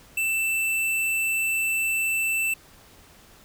square tone, 2661 Hz, E7, 16 cents sharp, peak -23 dBFS, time 0.17-2.54 s, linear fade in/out 5 ms, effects pink hiss -52 dBFS RMS until 3.44 s

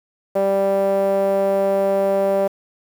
sawtooth tone with band-pass filter, 196 Hz, G3, in tune, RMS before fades -18 dBFS, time 0.35-2.48 s, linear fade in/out 10 ms, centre 570 Hz, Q 4.2, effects 7-bit

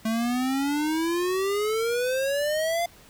square exponential sweep, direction up, 219.1 to 698.5 Hz, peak -24 dBFS, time 0.05-2.86 s, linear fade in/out 5 ms, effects pink hiss -52 dBFS RMS until 3.09 s

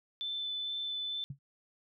sine tone with vibrato, 3520 Hz, A7, in tune, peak -34 dBFS, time 0.21-1.24 s, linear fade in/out 0 ms, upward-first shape sine, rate 2.2 Hz, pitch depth 8 cents each way
sine tone with exponential decay, 138.59 Hz, C#3, in tune, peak -34 dBFS, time 1.3-1.39 s, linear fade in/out 5 ms, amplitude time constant 18 ms
effects none

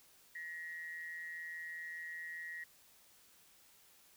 sine tone with amplitude modulation, 1899 Hz, A#6, 32 cents sharp, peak -40 dBFS, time 0.35-2.64 s, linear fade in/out 5 ms, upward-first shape sine, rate 165 Hz, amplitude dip 60%, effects white hiss -65 dBFS RMS until 4.16 s

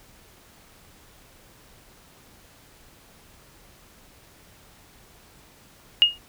sine tone with exponential decay, 2856 Hz, F7, 38 cents sharp, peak -8 dBFS, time 6.02-6.18 s, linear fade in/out 0 ms, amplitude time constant 33 ms, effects pink hiss -53 dBFS RMS until 6.28 s

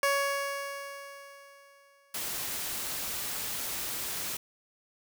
15% pulse tone with exponential decay, 559 Hz, C#5, 14 cents sharp, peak -17 dBFS, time 0.03-2.15 s, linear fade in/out 2 ms, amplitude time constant 460 ms
white noise, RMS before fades -35 dBFS, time 2.14-4.37 s, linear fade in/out 5 ms
effects none

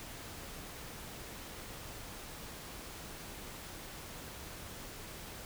silence, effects pink hiss -47 dBFS RMS until 5.45 s

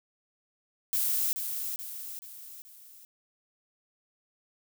violet noise with echo, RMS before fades -28 dBFS, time 0.93-1.33 s, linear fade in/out 0 ms, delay 430 ms, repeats 4, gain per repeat -6 dB, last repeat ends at 3.05 s, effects none

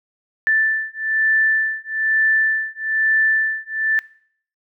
sine beating tone pair, 1763 / 1764.1 Hz, A6 / A6, +3 / +4 cents, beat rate 1.1 Hz, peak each -19 dBFS, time 0.47-3.99 s, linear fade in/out 0 ms, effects noise-tail reverb RT60 0.6 s tail -21 dB re dry

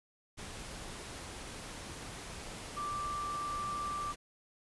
sine tone in noise, 1174.7 Hz, D6, in tune, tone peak -35 dBFS, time 2.76-4.13 s, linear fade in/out 20 ms, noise pink, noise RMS -45 dBFS, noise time 0.37-4.16 s, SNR +7 dB, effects resampled to 24000 Hz

